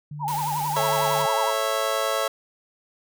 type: tone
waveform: sine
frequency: 148.1 Hz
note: D3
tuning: 15 cents sharp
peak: -32 dBFS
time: 0.11-1.26 s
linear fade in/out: 5 ms
type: tone with vibrato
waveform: sine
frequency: 892 Hz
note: A5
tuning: 23 cents sharp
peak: -24 dBFS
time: 0.19-1.54 s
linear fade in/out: 50 ms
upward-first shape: triangle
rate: 11 Hz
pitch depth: 200 cents each way
type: noise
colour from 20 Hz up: white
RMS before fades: -35 dBFS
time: 0.28-1.22 s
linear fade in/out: 0 ms
type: chord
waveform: 25% pulse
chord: A major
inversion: none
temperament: just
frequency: 440 / 550 / 660 Hz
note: A4 / C#5 / E5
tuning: 0 / -14 / +2 cents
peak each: -27 / -22 / -23 dBFS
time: 0.76-2.28 s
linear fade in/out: 5 ms
effects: none